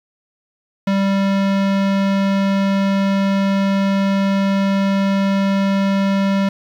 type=tone; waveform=square; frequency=196 Hz; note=G3; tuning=in tune; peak=-15 dBFS; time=0.87-6.49 s; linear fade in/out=5 ms; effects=low-pass 4000 Hz 12 dB/octave + 7-bit